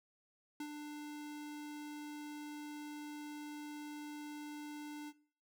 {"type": "tone with ADSR envelope", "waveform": "square", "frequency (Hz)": 297, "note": "D4", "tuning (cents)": 20, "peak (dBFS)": -40, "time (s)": [0.6, 5.13], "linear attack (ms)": 4, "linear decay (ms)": 67, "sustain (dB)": -5, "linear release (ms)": 48, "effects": ["noise-tail reverb RT60 0.5 s tail -20 dB re dry"]}